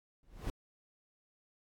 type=noise with exponential growth; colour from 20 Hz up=brown; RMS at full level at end=-31 dBFS; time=0.23-0.5 s; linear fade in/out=1 ms; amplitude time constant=58 ms; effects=AAC 64 kbps